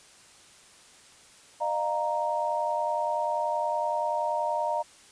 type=chord; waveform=sine; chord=Eb suspended second; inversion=none; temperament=equal with one note detuned; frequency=608 / 698.5 / 932.3 Hz; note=Eb5 / F5 / Bb5; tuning=-40 / 0 / 0 cents; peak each=-30 / -32 / -28 dBFS; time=1.6-4.83 s; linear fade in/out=20 ms; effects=white hiss -54 dBFS RMS until 5.11 s + resampled to 22050 Hz